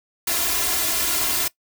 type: noise with comb filter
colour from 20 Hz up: white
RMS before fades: -22 dBFS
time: 0.27-1.48 s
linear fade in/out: 5 ms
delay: 2.9 ms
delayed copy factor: +1
effects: noise-tail reverb RT60 0.1 s tail -20 dB re dry